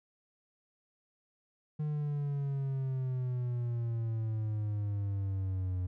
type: exponential sweep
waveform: triangle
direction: down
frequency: 152.2 to 90.3 Hz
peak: -29 dBFS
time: 1.79-5.87 s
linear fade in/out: 10 ms
effects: none